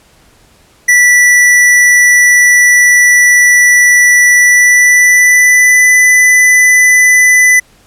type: tone with pitch glide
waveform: square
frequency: 1963 to 1997.3 Hz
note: B6 to B6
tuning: -11 to +19 cents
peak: -4 dBFS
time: 0.88-7.6 s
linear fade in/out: 10 ms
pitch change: +30 cents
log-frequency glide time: 4.36-5.88 s
effects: pink hiss -46 dBFS RMS until 7.86 s + low-pass 12000 Hz 12 dB/octave